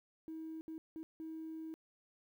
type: tone bursts at uneven times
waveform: triangle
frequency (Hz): 320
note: D#4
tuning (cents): +49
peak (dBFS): -39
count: 4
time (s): 0.28-0.61 / 0.68-0.78 / 0.96-1.03 / 1.2-1.74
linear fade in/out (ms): 0
effects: tanh soft clip ceiling -40 dBFS + 12-bit